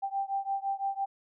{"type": "beating tone pair", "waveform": "sine", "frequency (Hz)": [784, 789.9], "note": ["G5", "G5"], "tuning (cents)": [0, 13], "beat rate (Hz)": 5.9, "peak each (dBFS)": [-32, -33], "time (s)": [0.02, 1.06], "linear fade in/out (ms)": 20, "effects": []}